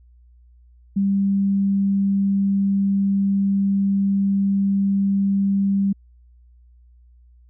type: tone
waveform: sine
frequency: 197.3 Hz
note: G3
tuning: 11 cents sharp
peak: -16 dBFS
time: 0.96-5.93 s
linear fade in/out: 10 ms
effects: added 60 Hz sine -48 dBFS peak until 7.49 s